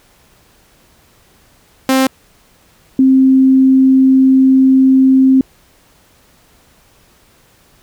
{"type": "tone pair in turn", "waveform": ["sawtooth", "sine"], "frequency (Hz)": [263.9, 263.9], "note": ["C4", "C4"], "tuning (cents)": [15, 15], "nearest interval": "unison", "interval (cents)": 0, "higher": "neither", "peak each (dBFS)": -5, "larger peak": "neither", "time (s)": [[1.89, 2.07], [2.99, 5.41]], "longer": "second", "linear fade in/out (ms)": 2, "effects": ["pink hiss -50 dBFS RMS until 7.82 s"]}